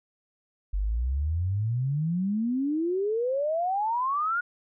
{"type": "exponential sweep", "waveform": "sine", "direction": "up", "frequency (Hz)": [46.25, 1459], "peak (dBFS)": -24, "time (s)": [0.73, 4.41], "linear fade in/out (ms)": 10, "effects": []}